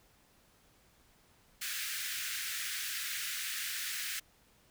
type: high-pass noise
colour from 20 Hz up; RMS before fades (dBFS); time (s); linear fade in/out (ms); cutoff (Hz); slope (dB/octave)
pink; -38; 1.61-4.2; 10; 1500; 48
effects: pink hiss -66 dBFS RMS until 4.7 s